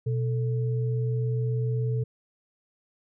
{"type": "tone pair together", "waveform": "sine", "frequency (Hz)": [123.47, 440], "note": ["B2", "A4"], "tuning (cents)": [0, 0], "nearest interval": "octave + minor seventh", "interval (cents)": 2200, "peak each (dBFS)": [-24, -34], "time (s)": [0.06, 2.04], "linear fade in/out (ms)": 10, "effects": []}